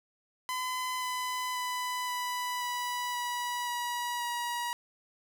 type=tone with pitch steps; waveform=sawtooth; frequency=1014 / 1005.8 / 997.7 / 989.7 / 981.7 / 973.8 / 966 / 958.2 Hz; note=B5 / B5 / B5 / B5 / B5 / B5 / B5 / A#5; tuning=+45 / +31 / +17 / +3 / -11 / -25 / -39 / +47 cents; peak=-28 dBFS; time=0.49-4.73 s; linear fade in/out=0 ms; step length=530 ms; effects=none